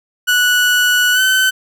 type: tone with pitch glide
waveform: 30% pulse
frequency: 1474 to 1524.2 Hz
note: F#6 to G6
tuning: -7 to -49 cents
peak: -8 dBFS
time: 0.27-1.51 s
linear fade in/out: 20 ms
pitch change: +58 cents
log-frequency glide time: 1.13-1.21 s
effects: none